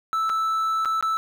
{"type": "tone with dropouts", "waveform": "triangle", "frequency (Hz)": 1316, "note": "E6", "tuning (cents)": -3, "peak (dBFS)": -19, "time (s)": [0.13, 1.17], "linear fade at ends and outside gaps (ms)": 0, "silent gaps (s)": [[0.294, 0.299], [0.849, 0.856], [1.01, 1.026]], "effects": ["9-bit"]}